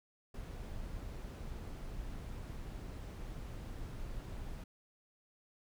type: noise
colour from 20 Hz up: brown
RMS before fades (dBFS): -44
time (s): 0.34-4.64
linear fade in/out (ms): 5
effects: none